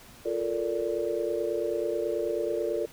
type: chord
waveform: sine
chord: Bb major seventh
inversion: second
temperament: just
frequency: 349.6 / 437 / 466.2 / 582.7 Hz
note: F4 / A4 / Bb4 / D5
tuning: +2 / -12 / 0 / -14 cents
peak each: -32 dBFS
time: 0.25-2.86 s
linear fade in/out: 10 ms
effects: pink hiss -51 dBFS RMS until 2.92 s